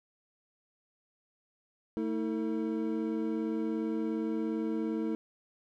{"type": "tone cluster", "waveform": "triangle", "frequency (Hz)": [223.2, 320.5, 451.7], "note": ["A3", "E4", "A4"], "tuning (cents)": [25, -49, 45], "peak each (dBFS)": [-32, -31, -36], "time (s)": [1.97, 5.15], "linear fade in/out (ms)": 0, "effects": []}